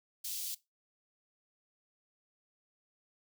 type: high-pass noise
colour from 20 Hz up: white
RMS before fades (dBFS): -39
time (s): 0.24-0.55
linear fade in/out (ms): 10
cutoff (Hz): 3300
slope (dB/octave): 24
effects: noise-tail reverb RT60 0.2 s tail -19 dB re dry